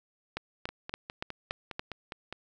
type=two click trains; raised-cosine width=0.3 ms; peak=-17 / -22 dBFS; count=6 / 9; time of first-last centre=0.37-1.795 / 0.69-2.326 s; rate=3.51 / 4.89 Hz; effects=none